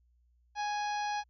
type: harmonic tone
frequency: 830.6 Hz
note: G#5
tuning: in tune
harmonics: 1 / 2 / 3 / 4 / 5 / 6 / 7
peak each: -32 / -41 / -45 / -49 / -48 / -50 / -50 dBFS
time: 0.55-1.24 s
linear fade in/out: 50 ms
effects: added 60 Hz sine -65 dBFS peak until 1.29 s